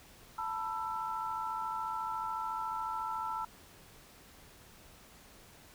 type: tone cluster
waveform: sine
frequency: 886 / 980 / 1333 Hz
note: A5 / B5 / E6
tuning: +12 / -14 / +19 cents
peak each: -38 / -40 / -38 dBFS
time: 0.38-3.45 s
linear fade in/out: 5 ms
effects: pink hiss -57 dBFS RMS until 5.74 s